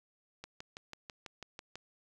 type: click train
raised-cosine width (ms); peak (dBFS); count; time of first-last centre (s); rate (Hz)
0.2; -27; 9; 0.44-1.756; 6.08
effects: none